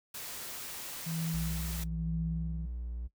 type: noise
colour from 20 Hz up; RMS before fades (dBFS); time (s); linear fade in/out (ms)
white; -42; 0.14-1.84; 5
type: tone with tremolo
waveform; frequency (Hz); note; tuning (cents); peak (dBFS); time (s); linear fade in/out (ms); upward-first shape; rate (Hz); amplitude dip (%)
sine; 163.5; E3; -14; -31; 1.06-2.66; 10; sine; 1.1; 60
type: tone with vibrato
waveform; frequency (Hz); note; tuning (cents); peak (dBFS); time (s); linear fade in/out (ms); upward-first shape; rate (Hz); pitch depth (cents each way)
triangle; 60.4; B1; -38; -34; 1.33-3.08; 20; triangle; 1.1; 50
effects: noise-tail reverb RT60 0.1 s tail -17 dB re dry